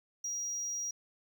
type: tone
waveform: triangle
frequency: 5730 Hz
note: F8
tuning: 44 cents sharp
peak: -33 dBFS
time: 0.24-0.91 s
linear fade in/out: 5 ms
effects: none